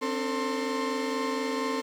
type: tone cluster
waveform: 35% pulse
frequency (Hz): 263.4 / 287.6 / 449.1 / 1056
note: C4 / D4 / A4 / C6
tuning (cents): +12 / -36 / +35 / +16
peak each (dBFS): -30 / -36 / -30 / -33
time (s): 0.01-1.82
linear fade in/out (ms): 20
effects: low-pass 7000 Hz 12 dB/octave + 9-bit